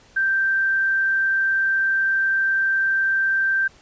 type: tone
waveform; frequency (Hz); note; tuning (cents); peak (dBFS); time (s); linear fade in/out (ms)
sine; 1568; G6; 0; -17; 0.16-3.68; 10
effects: pink hiss -52 dBFS RMS until 3.81 s + resampled to 16000 Hz